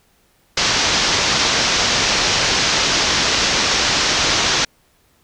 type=low-pass noise; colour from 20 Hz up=white; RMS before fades=-17 dBFS; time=0.57-4.65 s; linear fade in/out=5 ms; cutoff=6300 Hz; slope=48 dB/octave; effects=pink hiss -58 dBFS RMS until 5.23 s